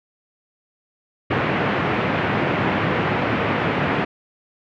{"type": "band-pass noise", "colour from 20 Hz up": "pink", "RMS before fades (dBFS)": -21, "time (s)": [1.3, 4.05], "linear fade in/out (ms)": 10, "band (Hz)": [110, 2500], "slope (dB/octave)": 24, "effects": []}